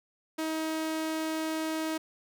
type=tone; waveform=sawtooth; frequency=317.2 Hz; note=D#4; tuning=33 cents sharp; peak=-26 dBFS; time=0.38-1.98 s; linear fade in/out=10 ms; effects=none